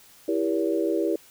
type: chord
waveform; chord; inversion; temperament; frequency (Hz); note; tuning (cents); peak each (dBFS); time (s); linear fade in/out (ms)
sine; E diminished seventh; none; just; 329.6 / 395.6 / 474.7 / 569.6; E4 / G4 / Bb4 / Db5; 0 / +16 / +31 / +47; -25 / -27 / -29 / -30; 0.28-1.16; 5
effects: white hiss -53 dBFS RMS until 1.3 s